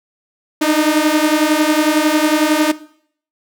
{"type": "beating tone pair", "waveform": "sawtooth", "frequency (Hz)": [301, 312], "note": ["D4", "D#4"], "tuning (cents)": [43, 5], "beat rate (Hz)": 11, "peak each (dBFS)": -11, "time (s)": [0.61, 2.72], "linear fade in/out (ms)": 10, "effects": ["noise-tail reverb RT60 0.6 s tail -18 dB re dry"]}